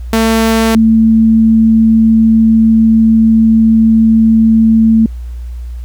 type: tone pair in turn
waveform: sawtooth / sine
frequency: 224.3 / 223.3 Hz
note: A3 / A3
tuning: +34 / +26 cents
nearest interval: unison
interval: 8 cents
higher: first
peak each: -4 dBFS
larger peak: neither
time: 0.13-0.75 / 0.75-5.06 s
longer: second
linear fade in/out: 2 ms
effects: added 60 Hz sine -20 dBFS peak until 5.84 s + pink hiss -48 dBFS RMS until 5.84 s